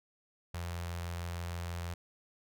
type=tone with notch filter; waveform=sawtooth; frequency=86.3 Hz; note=F2; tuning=20 cents flat; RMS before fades=-39 dBFS; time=0.54-1.94 s; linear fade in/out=5 ms; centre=280 Hz; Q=0.64; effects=none